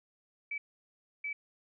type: tone bursts at uneven times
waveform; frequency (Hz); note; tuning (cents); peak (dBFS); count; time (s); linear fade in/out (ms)
sine; 2300; D7; -37; -34; 2; 0.51-0.58 / 1.24-1.33; 5
effects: none